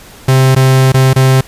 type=tone with dropouts; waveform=45% pulse; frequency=131.7 Hz; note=C3; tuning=12 cents sharp; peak=-5 dBFS; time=0.28-1.41 s; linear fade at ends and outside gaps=5 ms; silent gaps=0.55-0.562 / 0.921-0.942 / 1.133-1.16 s; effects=pink hiss -36 dBFS RMS until 1.47 s + resampled to 32000 Hz